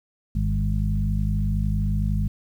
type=harmonic tone with a mistuned harmonic; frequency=50.9 Hz; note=G#1; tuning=34 cents flat; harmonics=1 / 2 / 3 / 4; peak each=-23 / -26 / -28 / -29 dBFS; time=0.35-2.28 s; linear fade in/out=5 ms; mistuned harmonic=3; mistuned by=+26 cents; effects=9-bit